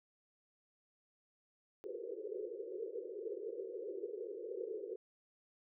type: band-pass noise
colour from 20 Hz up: pink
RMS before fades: -44 dBFS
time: 1.84-4.96 s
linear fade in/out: 0 ms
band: 360 to 500 Hz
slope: 96 dB/octave
effects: none

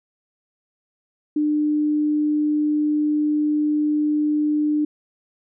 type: tone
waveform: sine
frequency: 300 Hz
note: D4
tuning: 37 cents sharp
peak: -17 dBFS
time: 1.36-4.85 s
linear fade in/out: 5 ms
effects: none

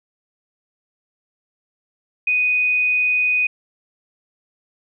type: tone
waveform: sine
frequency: 2489 Hz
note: D#7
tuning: in tune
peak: -15 dBFS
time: 2.27-3.47 s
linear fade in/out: 5 ms
effects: none

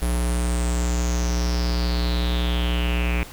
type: tone with low-pass filter sweep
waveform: square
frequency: 60 Hz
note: B1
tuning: 49 cents flat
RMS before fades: -22 dBFS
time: 0.02-3.23 s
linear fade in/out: 0 ms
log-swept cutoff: 11000 to 2400 Hz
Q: 6.8
effects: pink hiss -41 dBFS RMS until 3.32 s

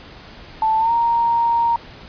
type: tone with pitch glide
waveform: sine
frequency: 880 to 932.3 Hz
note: A5 to A#5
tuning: 0 to 0 cents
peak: -14 dBFS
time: 0.62-1.76 s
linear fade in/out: 2 ms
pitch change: +100 cents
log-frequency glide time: 0.78-0.92 s
effects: pink hiss -40 dBFS RMS until 2.08 s + resampled to 11025 Hz

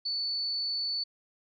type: tone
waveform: sine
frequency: 4474 Hz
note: C#8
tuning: 15 cents sharp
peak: -29 dBFS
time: 0.05-1.04 s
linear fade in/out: 10 ms
effects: none

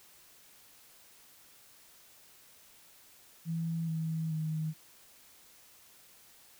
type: tone with pitch steps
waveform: sine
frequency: 164.81 / 160.86 / 157 Hz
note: E3 / E3 / D#3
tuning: 0 / -42 / +16 cents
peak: -31 dBFS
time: 3.45-4.74 s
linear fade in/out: 50 ms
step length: 430 ms
effects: white hiss -59 dBFS RMS until 6.59 s

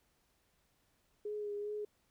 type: tone with vibrato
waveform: sine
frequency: 415.3 Hz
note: G#4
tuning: in tune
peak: -37 dBFS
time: 1.25-1.85 s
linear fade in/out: 5 ms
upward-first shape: sine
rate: 2.5 Hz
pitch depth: 24 cents each way
effects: pink hiss -75 dBFS RMS until 2.1 s

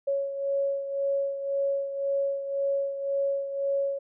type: beating tone pair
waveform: sine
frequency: 554.4 / 556.3 Hz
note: C#5 / C#5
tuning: 0 / +6 cents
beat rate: 1.9 Hz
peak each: -26 / -33 dBFS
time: 0.07-3.99 s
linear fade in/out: 10 ms
effects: none

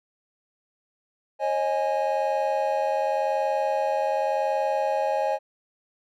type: chord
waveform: triangle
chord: C# suspended second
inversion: none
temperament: equal with one note detuned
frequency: 541.4 / 622.3 / 830.6 Hz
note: C#5 / D#5 / G#5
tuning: -41 / 0 / 0 cents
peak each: -25 / -25 / -24 dBFS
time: 1.39-5.39 s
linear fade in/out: 50 ms
effects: none

